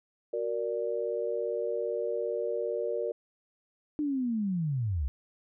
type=chord; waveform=sine; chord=Gb augmented; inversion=none; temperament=equal with one note detuned; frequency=370 / 467.5 / 587.3 Hz; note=Gb4 / Bb4 / D5; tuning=0 / +5 / 0 cents; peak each=-36 / -31 / -34 dBFS; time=0.33-3.12 s; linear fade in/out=5 ms
type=linear sweep; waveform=sine; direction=down; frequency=304.9 to 60.4 Hz; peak=-27 dBFS; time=3.99-5.08 s; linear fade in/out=0 ms
effects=none